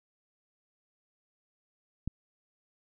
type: click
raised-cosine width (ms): 5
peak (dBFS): -20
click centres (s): 2.076
effects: none